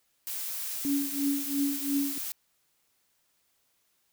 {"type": "noise", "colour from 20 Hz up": "blue", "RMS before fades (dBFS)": -35, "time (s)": [0.27, 2.32], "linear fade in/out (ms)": 0}
{"type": "tone with tremolo", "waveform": "sine", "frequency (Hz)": 281.2, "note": "C#4", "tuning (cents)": 25, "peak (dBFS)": -23, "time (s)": [0.85, 2.18], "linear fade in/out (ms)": 0, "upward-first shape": "triangle", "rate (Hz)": 2.9, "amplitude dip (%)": 95}
{"effects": ["white hiss -72 dBFS RMS until 4.12 s"]}